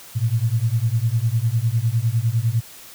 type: beating tone pair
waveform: sine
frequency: 110 / 119.9 Hz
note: A2 / A#2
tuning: 0 / +49 cents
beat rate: 9.9 Hz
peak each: -20 dBFS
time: 0.15-2.61 s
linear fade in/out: 20 ms
effects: white hiss -42 dBFS RMS until 2.94 s